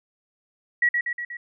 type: tone with echo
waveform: sine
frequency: 1922 Hz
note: B6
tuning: 48 cents flat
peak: -16 dBFS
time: 0.82-0.89 s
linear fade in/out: 5 ms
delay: 120 ms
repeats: 4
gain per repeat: -4 dB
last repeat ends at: 1.37 s
effects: none